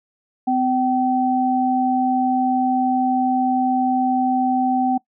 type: tone pair together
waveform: sine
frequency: 254.9 / 767.8 Hz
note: C4 / G5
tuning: -45 / -36 cents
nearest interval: octave + perfect fifth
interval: 1909 cents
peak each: -19 / -18 dBFS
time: 0.47-4.98 s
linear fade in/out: 10 ms
effects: noise-tail reverb RT60 0.1 s tail -21 dB re dry